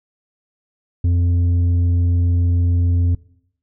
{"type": "tone with tanh clipping", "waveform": "triangle", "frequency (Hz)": 87.31, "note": "F2", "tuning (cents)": 0, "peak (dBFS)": -14, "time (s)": [1.04, 3.15], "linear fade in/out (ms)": 5, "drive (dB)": 10, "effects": ["noise-tail reverb RT60 0.7 s tail -21 dB re dry"]}